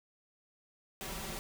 pink noise with comb filter, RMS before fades -41 dBFS, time 1.01-1.39 s, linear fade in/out 0 ms, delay 5.2 ms, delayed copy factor +1, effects none

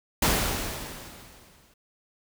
pink noise with exponential decay, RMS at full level -21 dBFS, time 0.22-1.74 s, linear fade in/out 5 ms, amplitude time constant 330 ms, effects none

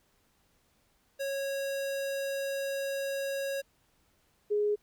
square / sine tone pair in turn, 550 / 416.3 Hz, C#5 / G#4, -14 / +4 cents, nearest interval perfect fourth, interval 482 cents, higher first, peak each -32 / -25 dBFS, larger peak second, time 1.19-3.62 / 4.5-4.76 s, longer first, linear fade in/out 20 ms, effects pink hiss -70 dBFS RMS until 4.82 s

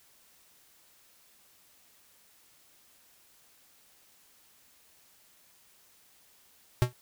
square tone with exponential decay, 123.47 Hz, B2, in tune, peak -17 dBFS, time 6.82-6.93 s, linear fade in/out 0 ms, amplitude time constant 22 ms, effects white hiss -62 dBFS RMS until 7.01 s

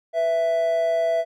triangle tone pair together, 493.9 / 661.4 Hz, B4 / E5, 0 / +6 cents, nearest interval perfect fourth, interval 506 cents, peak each -28 / -17 dBFS, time 0.13-1.25 s, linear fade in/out 50 ms, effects none

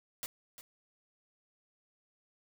white noise with echo, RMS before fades -39 dBFS, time 0.23-0.26 s, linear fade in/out 0 ms, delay 350 ms, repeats 1, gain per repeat -12 dB, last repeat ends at 0.61 s, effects none

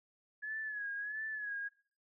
sine tone with vibrato, 1693 Hz, G#6, 33 cents sharp, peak -37 dBFS, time 0.42-1.69 s, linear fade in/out 20 ms, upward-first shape sine, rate 1.5 Hz, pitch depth 68 cents each way, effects noise-tail reverb RT60 0.4 s tail -17 dB re dry

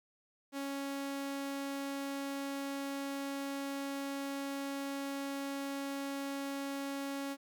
sawtooth tone, 277.2 Hz, C#4, in tune, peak -33 dBFS, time 0.52-7.37 s, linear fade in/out 50 ms, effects 12-bit

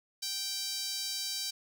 sawtooth tone with high-pass filter, 781 Hz, G5, 7 cents flat, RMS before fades -36 dBFS, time 0.22-1.51 s, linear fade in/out 10 ms, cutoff 4600 Hz, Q 2.6, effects none

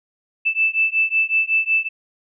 sine beating tone pair, 2637 / 2642.4 Hz, E7 / E7, 0 / +4 cents, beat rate 5.4 Hz, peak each -19 dBFS, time 0.45-1.89 s, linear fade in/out 20 ms, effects none

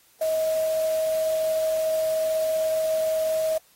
sine tone in noise, 635 Hz, D#5, 35 cents sharp, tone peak -21 dBFS, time 0.21-3.58 s, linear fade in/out 5 ms, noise white, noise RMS -39 dBFS, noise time 0.21-3.58 s, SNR +15 dB, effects white hiss -59 dBFS RMS until 3.75 s + AAC 48 kbps

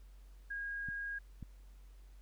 sine tone, 1633 Hz, G#6, 30 cents flat, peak -38 dBFS, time 0.5-1.19 s, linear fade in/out 10 ms
clicks, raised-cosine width 5 ms, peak -33 dBFS, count 2, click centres 0.887 / 1.427 s
effects added 47 Hz sine -53 dBFS peak until 2.21 s + pink hiss -71 dBFS RMS until 2.21 s

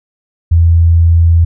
sine tone, 83.7 Hz, E2, 27 cents sharp, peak -4 dBFS, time 0.51-1.45 s, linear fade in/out 10 ms, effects none

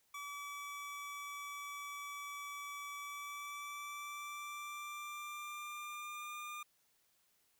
25% pulse tone with pitch glide, 1147 to 1204.7 Hz, D6 to D6, -41 to +44 cents, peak -40 dBFS, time 0.14-6.63 s, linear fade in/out 5 ms, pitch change +85 cents, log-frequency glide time 2.97-6.36 s, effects white hiss -75 dBFS RMS until 7.59 s

